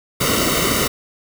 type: noise with comb filter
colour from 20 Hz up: pink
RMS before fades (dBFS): -18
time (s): 0.2-0.88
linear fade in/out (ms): 10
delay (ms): 1.2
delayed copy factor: -0.85
effects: none